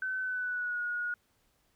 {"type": "tone with pitch glide", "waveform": "sine", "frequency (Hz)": [1522, 1446.6], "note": ["F#6", "F#6"], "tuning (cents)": [48, -39], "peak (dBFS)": -31, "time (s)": [0.02, 1.14], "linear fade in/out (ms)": 2, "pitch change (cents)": -87, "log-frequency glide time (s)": [0.2, 0.81], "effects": ["pink hiss -72 dBFS RMS until 1.75 s"]}